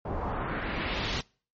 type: noise with low-pass filter sweep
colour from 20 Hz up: pink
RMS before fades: -32 dBFS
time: 0.05-1.21 s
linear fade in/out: 5 ms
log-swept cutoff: 720 to 4900 Hz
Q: 1.6
effects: noise-tail reverb RT60 0.4 s tail -25 dB re dry + MP3 32 kbps